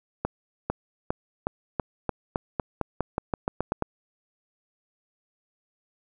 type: accelerating click train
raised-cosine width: 1 ms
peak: -11 dBFS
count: 16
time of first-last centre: 0.25-3.823 s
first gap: 450 ms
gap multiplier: 0.9
effects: none